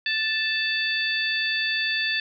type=harmonic tone with a mistuned harmonic; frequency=880 Hz; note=A5; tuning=in tune; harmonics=2 / 3 / 4 / 5; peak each=-26 / -28 / -29 / -30 dBFS; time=0.06-2.2 s; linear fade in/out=2 ms; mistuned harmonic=5; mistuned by=+50 cents; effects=none